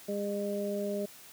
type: harmonic tone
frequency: 203 Hz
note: G#3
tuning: 39 cents flat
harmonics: 1 / 2 / 3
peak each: -35 / -35 / -35 dBFS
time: 0.08-1.06 s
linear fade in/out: 10 ms
effects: white hiss -52 dBFS RMS until 1.32 s + high-pass 80 Hz 12 dB/octave

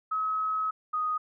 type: tone pair in turn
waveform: sine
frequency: 1280 / 1245.7 Hz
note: D#6 / D#6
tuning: +49 / +2 cents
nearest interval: unison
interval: 47 cents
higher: first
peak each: -26 dBFS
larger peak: neither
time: 0.11-0.71 / 0.93-1.18 s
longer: first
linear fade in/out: 10 ms
effects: none

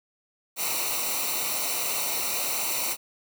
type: noise with comb filter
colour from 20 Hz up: white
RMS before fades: -28 dBFS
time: 0.56-2.97 s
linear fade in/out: 50 ms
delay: 0.6 ms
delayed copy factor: -0.8
effects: none

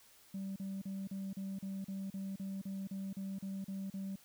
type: tone bursts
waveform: sine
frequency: 193.9 Hz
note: G3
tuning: 19 cents flat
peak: -36 dBFS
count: 15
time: 0.34-4.158 s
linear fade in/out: 5 ms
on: 220 ms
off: 37 ms
effects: tanh soft clip ceiling -37 dBFS + white hiss -63 dBFS RMS until 4.24 s

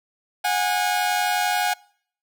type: tone pair together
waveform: sawtooth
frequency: 728.5 / 820 Hz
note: F#5 / G#5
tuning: -27 / -22 cents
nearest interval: major second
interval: 205 cents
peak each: -19 dBFS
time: 0.44-1.74 s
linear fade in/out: 10 ms
effects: noise-tail reverb RT60 0.6 s tail -25 dB re dry

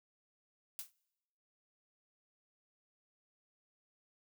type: noise with exponential decay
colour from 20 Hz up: blue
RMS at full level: -39 dBFS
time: 0.79-0.92 s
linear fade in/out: 0 ms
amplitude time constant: 28 ms
effects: noise-tail reverb RT60 1.0 s tail -26 dB re dry

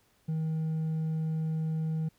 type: tone with hard clipping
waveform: sine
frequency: 158.8 Hz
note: D#3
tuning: 36 cents sharp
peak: -29 dBFS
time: 0.28-2.09 s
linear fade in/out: 10 ms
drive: 2 dB
effects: pink hiss -68 dBFS RMS until 2.18 s

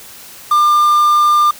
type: tone with quantisation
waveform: triangle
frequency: 1198 Hz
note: D6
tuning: 34 cents sharp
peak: -6 dBFS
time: 0.51-1.51 s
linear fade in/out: 5 ms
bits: 5
effects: white hiss -36 dBFS RMS until 1.59 s

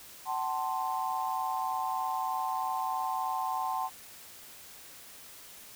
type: chord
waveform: sine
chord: F# diminished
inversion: none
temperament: equal with one note detuned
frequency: 756.8 / 880 / 1046.5 Hz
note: F#5 / A5 / C6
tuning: +39 / 0 / 0 cents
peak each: -34 dBFS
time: 0.25-3.9 s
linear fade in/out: 50 ms
effects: white hiss -50 dBFS RMS until 5.75 s

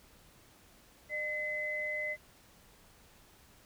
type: tone pair together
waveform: sine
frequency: 605 / 2035 Hz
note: D#5 / C7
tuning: -49 / -49 cents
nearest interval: octave + major sixth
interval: 2100 cents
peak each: -40 / -34 dBFS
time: 1.09-2.17 s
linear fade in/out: 50 ms
effects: pink hiss -61 dBFS RMS until 3.65 s

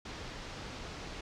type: low-pass noise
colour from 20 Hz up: pink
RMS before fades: -44 dBFS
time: 0.05-1.21 s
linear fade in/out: 5 ms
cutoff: 5900 Hz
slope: 24 dB/octave
effects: none

